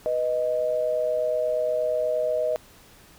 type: tone pair together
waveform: sine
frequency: 493.9 / 622.3 Hz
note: B4 / D#5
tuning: 0 / 0 cents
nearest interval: major third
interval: 400 cents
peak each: -27 / -23 dBFS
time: 0.06-2.56 s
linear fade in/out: 0 ms
effects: pink hiss -52 dBFS RMS until 3.18 s